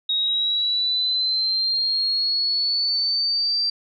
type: linear sweep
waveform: sine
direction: up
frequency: 3769 to 4700 Hz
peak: -19 dBFS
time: 0.09-3.7 s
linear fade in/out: 5 ms
effects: none